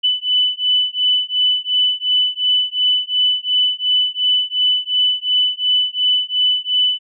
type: beating tone pair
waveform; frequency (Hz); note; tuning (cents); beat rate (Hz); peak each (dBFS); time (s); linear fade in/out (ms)
sine; 2992 / 2994.8; F#7 / F#7; +19 / +20; 2.8; -17; 0.03-6.99; 20
effects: none